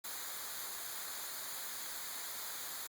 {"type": "noise with comb filter", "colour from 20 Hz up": "white", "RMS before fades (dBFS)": -43, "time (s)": [0.04, 2.87], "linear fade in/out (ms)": 5, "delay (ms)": 0.36, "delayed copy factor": -0.65, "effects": ["Opus 48 kbps"]}